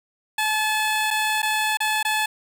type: tone with dropouts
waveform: 15% pulse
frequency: 862 Hz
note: A5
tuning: 36 cents flat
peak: -14 dBFS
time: 0.38-2.26 s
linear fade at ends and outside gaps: 5 ms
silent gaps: 1.106-1.109 / 1.42-1.428 / 1.772-1.803 / 2.029-2.049 s
effects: none